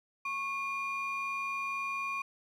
triangle ring-modulated tone, 1760 Hz, A6, in tune, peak -27 dBFS, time 0.25-2.22 s, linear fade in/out 5 ms, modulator 661 Hz, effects tanh soft clip ceiling -26 dBFS

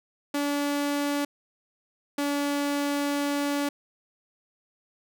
sawtooth tone pair in turn, 287.4 / 286.3 Hz, D4 / D4, -37 / -44 cents, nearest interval unison, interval 7 cents, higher first, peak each -21 / -21 dBFS, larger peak neither, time 0.34-1.25 / 2.18-3.69 s, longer second, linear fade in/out 5 ms, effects none

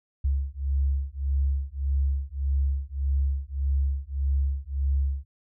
sine beating tone pair, 68 / 69.7 Hz, C#2 / C#2, -33 / +10 cents, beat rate 1.7 Hz, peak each -26 dBFS, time 0.24-5.25 s, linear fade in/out 10 ms, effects none

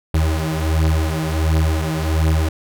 35% pulse beating tone pair, 78.6 / 80 Hz, D#2 / D#2, +18 / +49 cents, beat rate 1.4 Hz, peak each -17 dBFS, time 0.14-2.49 s, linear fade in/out 5 ms, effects none

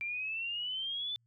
sine exponential sweep, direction up, 2349 to 3534 Hz, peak -34 dBFS, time 0.01-1.16 s, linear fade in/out 0 ms, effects added 117 Hz sine -69 dBFS peak until 1.26 s

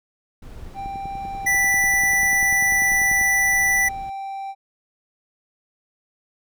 brown noise with tremolo, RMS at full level -37 dBFS, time 0.42-4.1 s, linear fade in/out 5 ms, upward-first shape sine, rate 1.3 Hz, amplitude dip 30%
triangle tone with pitch glide, 787 to 782 Hz, G5 to G5, +7 to -4 cents, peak -26 dBFS, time 0.74-4.55 s, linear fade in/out 50 ms, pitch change -11 cents, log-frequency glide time 0.97-3.92 s
click train, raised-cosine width 3 ms, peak -24 dBFS, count 25, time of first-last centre 0.86-3.213 s, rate 10.2 Hz
square tone, 1975.5 Hz, B6, in tune, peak -17 dBFS, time 1.46-3.89 s, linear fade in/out 10 ms
effects none

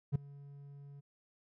triangle tone with ADSR envelope, 141.5 Hz, C#3, 36 cents sharp, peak -23 dBFS, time 0.12-1.01 s, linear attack 34 ms, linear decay 6 ms, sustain -24 dB, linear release 18 ms, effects none

